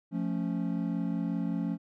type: chord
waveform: triangle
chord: F augmented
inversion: none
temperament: equal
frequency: 174.61 / 220 / 277.2 Hz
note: F3 / A3 / C#4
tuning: 0 / 0 / 0 cents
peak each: -30 / -32 / -32 dBFS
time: 0.11-1.78 s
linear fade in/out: 50 ms
effects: none